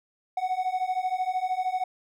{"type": "beating tone pair", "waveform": "triangle", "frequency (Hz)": [735, 748], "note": ["F#5", "F#5"], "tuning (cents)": [-12, 19], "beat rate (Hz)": 13, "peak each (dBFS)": [-27, -26], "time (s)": [0.37, 1.84], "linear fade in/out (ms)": 5, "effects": []}